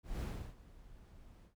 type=noise with ADSR envelope; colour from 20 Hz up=brown; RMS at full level=-37 dBFS; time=0.03-1.55 s; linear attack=170 ms; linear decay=340 ms; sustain=-20 dB; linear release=110 ms; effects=none